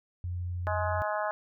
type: tone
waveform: sine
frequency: 88.7 Hz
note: F2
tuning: 27 cents sharp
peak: -31 dBFS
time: 0.24-1.02 s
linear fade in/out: 0 ms
type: harmonic tone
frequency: 210.3 Hz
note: G#3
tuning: 22 cents sharp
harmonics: 3 / 4 / 5 / 6 / 7 / 8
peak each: -32 / -34 / -36 / -38 / -39 / -40 dBFS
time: 0.67-1.31 s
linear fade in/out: 0 ms
effects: none